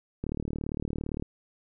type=click train; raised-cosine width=3 ms; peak=-19 dBFS; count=38; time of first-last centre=0.24-1.224 s; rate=37.6 Hz; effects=none